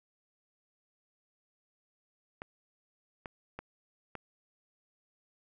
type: clicks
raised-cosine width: 0.5 ms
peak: -25 dBFS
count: 4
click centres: 2.419 / 3.258 / 3.59 / 4.153 s
effects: none